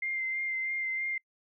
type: tone with vibrato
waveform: sine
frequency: 2094 Hz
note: C7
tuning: 1 cent sharp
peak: -30 dBFS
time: 0.02-1.18 s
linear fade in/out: 5 ms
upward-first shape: sine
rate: 3.1 Hz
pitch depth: 19 cents each way
effects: noise-tail reverb RT60 0.1 s tail -26 dB re dry